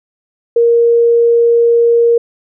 sine tone, 468.5 Hz, A#4, 9 cents sharp, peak -6 dBFS, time 0.56-2.18 s, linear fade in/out 5 ms, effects none

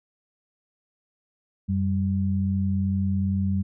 sine tone pair together, 92.06 / 194.5 Hz, F#2 / G3, -8 / -13 cents, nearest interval octave + minor second, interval 1295 cents, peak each -24 dBFS, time 1.68-3.63 s, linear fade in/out 20 ms, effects none

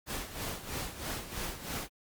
pink noise with tremolo, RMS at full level -36 dBFS, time 0.06-1.89 s, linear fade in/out 50 ms, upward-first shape sine, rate 3.1 Hz, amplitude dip 70%, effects Opus 48 kbps

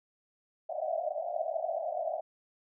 white band-pass noise, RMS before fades -34 dBFS, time 0.69-2.21 s, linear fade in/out 10 ms, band 610 to 710 Hz, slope 96 dB/octave, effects none

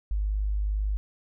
sine tone, 51.1 Hz, G#1, 27 cents flat, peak -24 dBFS, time 0.11-0.97 s, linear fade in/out 0 ms, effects none

